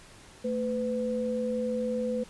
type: tone pair together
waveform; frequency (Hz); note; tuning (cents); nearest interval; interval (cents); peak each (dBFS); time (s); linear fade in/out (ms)
sine; 223.3 / 502; A3 / B4; +26 / +28; octave + major second; 1402; -31 / -29; 0.44-2.24; 10
effects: pink hiss -52 dBFS RMS until 2.29 s + resampled to 24000 Hz